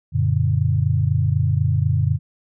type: chord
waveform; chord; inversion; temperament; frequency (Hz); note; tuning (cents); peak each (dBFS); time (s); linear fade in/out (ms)
sine; Gb augmented; none; equal with one note detuned; 92.5 / 116.54 / 144.64; Gb2 / Bb2 / D3; 0 / 0 / -26; -20; 0.12-2.19; 50
effects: none